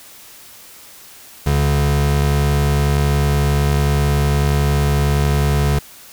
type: tone pair together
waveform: square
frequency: 71.6 / 142.54 Hz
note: D2 / C#3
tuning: -43 / +49 cents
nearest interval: octave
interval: 1192 cents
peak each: -17 dBFS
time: 1.46-5.79 s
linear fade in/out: 5 ms
effects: white hiss -41 dBFS RMS until 6.12 s